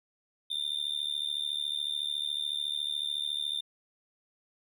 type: tone with amplitude modulation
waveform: triangle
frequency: 3592 Hz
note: A7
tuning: 35 cents sharp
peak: -25 dBFS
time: 0.5-3.61 s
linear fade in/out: 10 ms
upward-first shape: sine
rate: 73.9 Hz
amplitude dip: 95%
effects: none